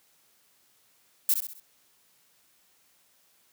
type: noise with echo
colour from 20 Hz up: violet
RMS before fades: -22 dBFS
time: 1.29-1.34 s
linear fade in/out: 2 ms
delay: 65 ms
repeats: 4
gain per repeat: -7 dB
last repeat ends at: 1.6 s
effects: white hiss -65 dBFS RMS until 3.52 s + high-pass 80 Hz 12 dB/octave